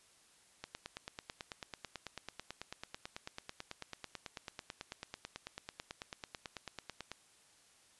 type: click train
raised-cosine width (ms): 0.2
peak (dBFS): -25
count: 60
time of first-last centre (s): 0.64-7.116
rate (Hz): 9.11
effects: white hiss -66 dBFS RMS until 7.99 s + resampled to 24000 Hz